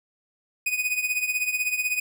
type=tone with tremolo; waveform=45% pulse; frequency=2489 Hz; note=D#7; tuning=in tune; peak=-20 dBFS; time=0.66-2 s; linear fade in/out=5 ms; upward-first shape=triangle; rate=16 Hz; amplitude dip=80%; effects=none

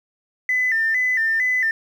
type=tone with vibrato; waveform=sine; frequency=1900 Hz; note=A#6; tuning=33 cents sharp; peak=-16 dBFS; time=0.49-1.71 s; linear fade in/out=2 ms; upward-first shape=square; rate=2.2 Hz; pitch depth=96 cents each way; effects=tanh soft clip ceiling -12 dBFS + 8-bit

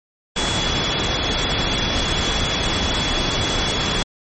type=tone in noise; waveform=sine; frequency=3382 Hz; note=G#7; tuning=31 cents sharp; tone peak=-24 dBFS; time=0.36-4.03 s; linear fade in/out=5 ms; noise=pink; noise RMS=-21 dBFS; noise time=0.36-4.03 s; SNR=-6 dB; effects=MP3 32 kbps

